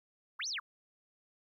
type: linear two-way sweep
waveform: sine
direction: up then down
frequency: 900 to 6272 to 900 Hz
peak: -35 dBFS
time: 0.39-0.6 s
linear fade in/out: 10 ms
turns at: 0.48 s
effects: 12-bit